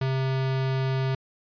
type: tone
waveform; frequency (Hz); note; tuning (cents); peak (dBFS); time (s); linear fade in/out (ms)
square; 132.6; C3; +23; -24; 0.01-1.15; 5
effects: resampled to 11025 Hz